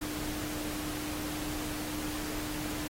sine tone in noise, 302.2 Hz, D4, 50 cents sharp, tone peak -37 dBFS, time 0.01-2.88 s, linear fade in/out 10 ms, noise pink, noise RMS -39 dBFS, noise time 0.01-2.88 s, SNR -1 dB, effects AAC 48 kbps

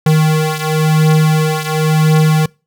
square beating tone pair, 155.56 / 156.51 Hz, D#3 / D#3, 0 / +11 cents, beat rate 0.95 Hz, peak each -12 / -15 dBFS, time 0.06-2.46 s, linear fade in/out 5 ms, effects noise-tail reverb RT60 0.3 s tail -25 dB re dry

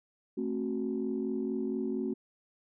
sine chord, F# diminished, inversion first, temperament just, 222 / 266.4 / 370 Hz, A3 / C4 / F#4, +16 / +31 / 0 cents, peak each -34 dBFS, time 0.37-2.14 s, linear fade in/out 10 ms, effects tanh soft clip ceiling -22 dBFS

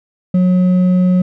sine tone with hard clipping, 182 Hz, F#3, 28 cents flat, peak -10 dBFS, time 0.34-1.22 s, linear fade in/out 5 ms, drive 4 dB, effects none

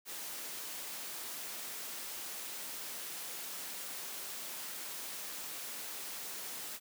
white noise, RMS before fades -43 dBFS, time 0.05-6.8 s, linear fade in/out 50 ms, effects high-pass 200 Hz 12 dB/octave

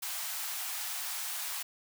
white high-pass noise, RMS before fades -37 dBFS, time 0.02-1.63 s, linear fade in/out 10 ms, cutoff 670 Hz, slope 48 dB/octave, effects none

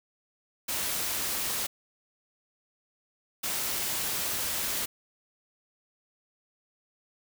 white noise bursts at uneven times, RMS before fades -31 dBFS, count 2, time 0.68-1.67 / 3.43-4.86 s, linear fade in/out 10 ms, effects none

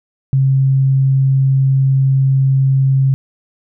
sine tone, 134.5 Hz, C3, 48 cents sharp, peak -9 dBFS, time 0.33-3.14 s, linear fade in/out 0 ms, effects none

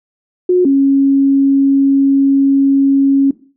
sine tone pair in turn, 361.8 / 274.7 Hz, F#4 / C#4, -39 / -16 cents, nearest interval perfect fourth, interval 477 cents, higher first, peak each -7 dBFS, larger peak neither, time 0.49-0.65 / 0.65-3.31 s, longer second, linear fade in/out 5 ms, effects noise-tail reverb RT60 0.4 s tail -17 dB re dry

